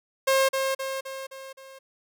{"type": "tone with echo", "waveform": "sawtooth", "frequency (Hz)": 535, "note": "C5", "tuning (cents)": 38, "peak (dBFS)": -15, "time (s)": [0.27, 0.49], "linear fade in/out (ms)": 10, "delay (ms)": 260, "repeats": 5, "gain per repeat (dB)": -5, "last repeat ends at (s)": 1.79, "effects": []}